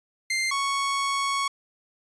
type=tone pair in turn; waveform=sawtooth; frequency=2093 / 1108.7 Hz; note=C7 / C#6; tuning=0 / 0 cents; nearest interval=major seventh; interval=1100 cents; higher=first; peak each=-20 dBFS; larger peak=neither; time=0.3-0.51 / 0.51-1.48 s; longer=second; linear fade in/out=5 ms; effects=resampled to 22050 Hz